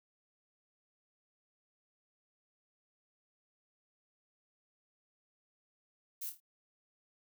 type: noise with echo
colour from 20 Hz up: violet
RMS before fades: -41 dBFS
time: 6.21-6.3 s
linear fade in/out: 10 ms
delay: 26 ms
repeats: 4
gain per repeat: -7 dB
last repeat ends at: 6.404 s
effects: none